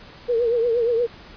sine tone with vibrato, 469.7 Hz, A#4, 13 cents sharp, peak -17 dBFS, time 0.28-1.07 s, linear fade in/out 20 ms, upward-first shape triangle, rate 8.5 Hz, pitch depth 94 cents each way, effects pink hiss -44 dBFS RMS until 1.36 s + resampled to 11025 Hz

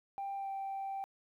sine tone with pitch glide, 790 to 781.4 Hz, G5 to G5, +13 to -6 cents, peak -35 dBFS, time 0.18-1.04 s, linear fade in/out 0 ms, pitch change -19 cents, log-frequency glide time 0.37-0.49 s, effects tanh soft clip ceiling -34 dBFS + 12-bit

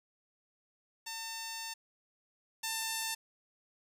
5% pulse tone pair in turn, 900 / 895 Hz, A5 / A5, +39 / +29 cents, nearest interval unison, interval 10 cents, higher first, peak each -27 / -22 dBFS, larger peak second, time 1.06-1.74 / 2.63-3.15 s, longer first, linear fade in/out 10 ms, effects none

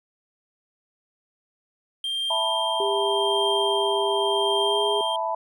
triangle tone with tremolo, 3182 Hz, G7, 25 cents sharp, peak -22 dBFS, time 2.04-5.16 s, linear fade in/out 2 ms, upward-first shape triangle, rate 0.87 Hz, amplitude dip 45%
sine chord, E suspended fourth, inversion none, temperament equal, 659.3 / 880 / 987.8 Hz, E5 / A5 / B5, 0 / 0 / 0 cents, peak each -28 dBFS, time 2.3-5.35 s, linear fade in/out 5 ms
sine tone with pitch glide, 400.1 to 411.1 Hz, G4 to G#4, +35 to -18 cents, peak -24 dBFS, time 2.8-5.01 s, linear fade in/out 2 ms, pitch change +47 cents, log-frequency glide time 4.6-4.8 s
effects none

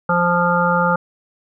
harmonic tone, 174.61 Hz, F3, in tune, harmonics 1 / 3 / 5 / 7 / 8, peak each -20 / -20 / -20 / -20 / -20 dBFS, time 0.09-0.96 s, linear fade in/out 5 ms, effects none

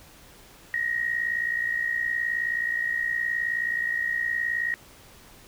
sine tone with amplitude modulation, 1884 Hz, A#6, 18 cents sharp, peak -21 dBFS, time 0.74-4.74 s, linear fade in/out 0 ms, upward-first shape sine, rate 59.1 Hz, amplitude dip 70%, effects pink hiss -51 dBFS RMS until 5.47 s

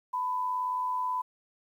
sine tone pair together, 899.7 / 998 Hz, A5 / B5, +38 / +18 cents, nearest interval major second, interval 180 cents, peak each -39 / -28 dBFS, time 0.13-1.22 s, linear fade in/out 10 ms, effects 10-bit

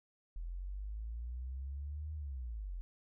sine linear two-way sweep, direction up then down, 40.54 to 77.78 to 40.54 Hz, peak -39 dBFS, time 0.36-2.81 s, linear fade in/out 0 ms, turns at 2.14 s, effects none

